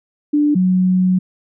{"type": "tone pair in turn", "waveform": "sine", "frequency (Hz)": [295, 184.29], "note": ["D4", "F#3"], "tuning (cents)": [8, -7], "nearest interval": "minor sixth", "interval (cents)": 815, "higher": "first", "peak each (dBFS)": -11, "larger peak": "neither", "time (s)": [[0.33, 0.55], [0.55, 1.19]], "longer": "second", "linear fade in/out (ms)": 10, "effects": []}